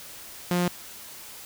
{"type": "tone", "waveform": "sawtooth", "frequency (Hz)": 177, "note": "F3", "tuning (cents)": 23, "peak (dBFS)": -18, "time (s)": [0.51, 0.68], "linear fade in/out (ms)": 2, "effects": ["white hiss -43 dBFS RMS until 1.45 s"]}